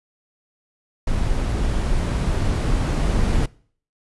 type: noise with level ramp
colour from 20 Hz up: brown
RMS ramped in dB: -22 to -18 dBFS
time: 1.07-3.46 s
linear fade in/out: 5 ms
effects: noise-tail reverb RT60 0.5 s tail -23 dB re dry + resampled to 24000 Hz